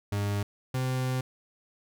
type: tone pair in turn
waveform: 40% pulse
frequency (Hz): 101.8 / 128.78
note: G#2 / C3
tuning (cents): -34 / -27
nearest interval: major third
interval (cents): 407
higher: second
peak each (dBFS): -26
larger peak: neither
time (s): 0.12-0.43 / 0.74-1.21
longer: second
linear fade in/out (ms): 5
effects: none